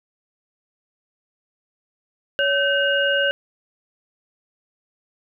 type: tone cluster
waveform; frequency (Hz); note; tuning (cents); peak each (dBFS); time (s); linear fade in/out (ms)
sine; 562 / 1539 / 2855; C#5 / G6 / F7; +24 / -32 / +37; -21 / -20 / -23; 2.39-3.31; 0
effects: none